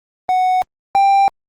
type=tone pair in turn; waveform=triangle; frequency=740 / 789.5 Hz; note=F#5 / G5; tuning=0 / +12 cents; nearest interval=minor second; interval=112 cents; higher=second; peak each=-10 / -7 dBFS; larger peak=second; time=0.29-0.62 / 0.95-1.28 s; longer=neither; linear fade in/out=0 ms; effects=Opus 24 kbps